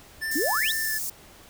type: tone with vibrato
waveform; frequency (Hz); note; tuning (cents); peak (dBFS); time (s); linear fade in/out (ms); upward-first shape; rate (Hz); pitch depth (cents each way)
square; 1760; A6; 0; -28; 0.21-0.99; 20; sine; 2.2; 25
type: high-pass noise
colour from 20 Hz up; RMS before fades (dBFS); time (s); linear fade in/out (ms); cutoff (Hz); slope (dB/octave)
white; -31; 0.31-1.1; 5; 5600; 24
type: exponential sweep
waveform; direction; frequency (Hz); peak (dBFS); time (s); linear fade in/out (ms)
sine; up; 256.1 to 4107; -24; 0.35-0.72; 10
effects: pink hiss -50 dBFS RMS until 1.49 s